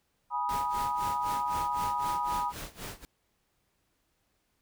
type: chord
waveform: sine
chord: G# minor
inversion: none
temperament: equal with one note detuned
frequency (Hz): 830.6 / 973 / 1244.5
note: G#5 / B5 / D#6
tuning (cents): 0 / -26 / 0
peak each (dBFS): -35 / -30 / -35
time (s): 0.3-2.53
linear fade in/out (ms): 50
type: noise with tremolo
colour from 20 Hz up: pink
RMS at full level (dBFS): -39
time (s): 0.49-3.05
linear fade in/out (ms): 0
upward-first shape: sine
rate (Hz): 3.9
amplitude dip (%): 90
effects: pink hiss -75 dBFS RMS until 4.61 s